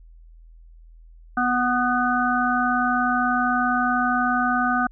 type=harmonic tone with a mistuned harmonic; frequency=246.9 Hz; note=B3; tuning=in tune; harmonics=1 / 3 / 5 / 6; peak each=-24 / -24 / -24 / -24 dBFS; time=1.37-4.87 s; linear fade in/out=5 ms; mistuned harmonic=6; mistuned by=+19 cents; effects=added 41 Hz sine -44 dBFS peak until 4.91 s